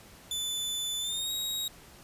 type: tone with pitch glide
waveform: sawtooth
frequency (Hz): 3500 to 3795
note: A7 to A#7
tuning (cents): -10 to +30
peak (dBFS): -28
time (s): 0.31-1.68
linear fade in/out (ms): 2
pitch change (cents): +140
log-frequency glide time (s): 1-1.31
effects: pink hiss -53 dBFS RMS until 2.03 s + resampled to 32000 Hz